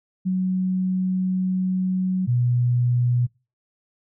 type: tone pair in turn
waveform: sine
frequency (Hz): 185.7 / 122.3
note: F#3 / B2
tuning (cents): +7 / -16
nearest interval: perfect fifth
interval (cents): 723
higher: first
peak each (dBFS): -19 / -17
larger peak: second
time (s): 0.25-2.27 / 2.27-3.27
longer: first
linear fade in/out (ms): 20
effects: noise-tail reverb RT60 0.3 s tail -24 dB re dry